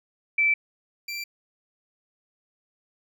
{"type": "tone pair in turn", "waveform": ["sine", "25% pulse"], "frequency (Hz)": [2324, 2352], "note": ["D7", "D7"], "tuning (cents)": [-19, 2], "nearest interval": "unison", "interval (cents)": 21, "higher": "second", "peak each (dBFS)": [-18, -27], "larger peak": "first", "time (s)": [[0.38, 0.54], [1.08, 1.24]], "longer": "neither", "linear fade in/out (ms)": 5, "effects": []}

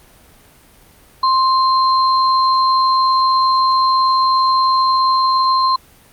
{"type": "tone pair together", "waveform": "sine", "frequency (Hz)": [1050, 4158], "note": ["C6", "C8"], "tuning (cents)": [6, -12], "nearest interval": "2 octaves", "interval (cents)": 2382, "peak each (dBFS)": [-11, -21], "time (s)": [1.23, 5.76], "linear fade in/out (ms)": 5, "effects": ["pink hiss -47 dBFS RMS until 6.12 s", "Opus 32 kbps"]}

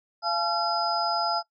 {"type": "tone cluster", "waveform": "sine", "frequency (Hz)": [687, 857, 1360, 5000], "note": ["F5", "A5", "F6", "D#8"], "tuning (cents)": [-29, -46, -46, 8], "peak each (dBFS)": -29, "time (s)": [0.22, 1.43], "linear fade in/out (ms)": 50, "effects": ["noise-tail reverb RT60 0.1 s tail -20 dB re dry"]}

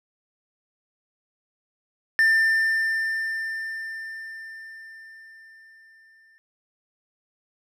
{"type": "tone with exponential decay", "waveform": "triangle", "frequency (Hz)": 1791, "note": "A6", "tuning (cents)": 30, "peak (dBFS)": -13, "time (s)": [2.19, 6.38], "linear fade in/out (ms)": 0, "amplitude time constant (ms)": 910, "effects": []}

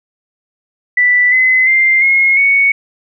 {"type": "tone with pitch steps", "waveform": "sine", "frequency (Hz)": [1975.5, 2035, 2095, 2158, 2223], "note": ["B6", "C7", "C7", "C#7", "C#7"], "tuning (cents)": [0, -49, 2, -47, 4], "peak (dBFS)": -7, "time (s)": [0.97, 2.72], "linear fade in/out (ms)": 5, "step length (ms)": 350, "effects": []}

